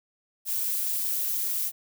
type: noise with amplitude modulation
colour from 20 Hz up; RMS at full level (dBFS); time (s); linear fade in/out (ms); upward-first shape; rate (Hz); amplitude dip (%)
violet; -25; 0.45-1.72; 50; sine; 197; 70
effects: none